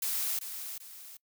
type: noise with echo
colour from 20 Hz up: blue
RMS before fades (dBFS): -32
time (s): 0.02-0.39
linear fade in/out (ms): 5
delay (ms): 390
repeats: 2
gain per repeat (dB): -8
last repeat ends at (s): 1.17
effects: noise-tail reverb RT60 0.1 s tail -23 dB re dry